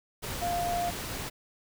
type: tone in noise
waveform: sine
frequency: 698.5 Hz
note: F5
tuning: in tune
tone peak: -28 dBFS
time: 0.41-0.91 s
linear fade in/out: 20 ms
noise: pink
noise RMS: -36 dBFS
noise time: 0.22-1.3 s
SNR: +5 dB
effects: none